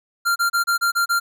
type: tone bursts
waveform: square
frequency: 1388 Hz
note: F6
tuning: 11 cents flat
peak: -17 dBFS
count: 7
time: 0.25-1.2 s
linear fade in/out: 20 ms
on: 110 ms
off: 30 ms
effects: none